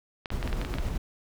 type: clicks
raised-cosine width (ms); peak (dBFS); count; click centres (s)
0.3; -18; 9; 0.258 / 0.304 / 0.428 / 0.476 / 0.529 / 0.615 / 0.649 / 0.74 / 0.785
type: noise with tremolo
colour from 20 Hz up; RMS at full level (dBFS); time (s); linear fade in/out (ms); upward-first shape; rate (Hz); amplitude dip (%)
brown; -29; 0.31-0.98; 10; square; 7.8; 25
effects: none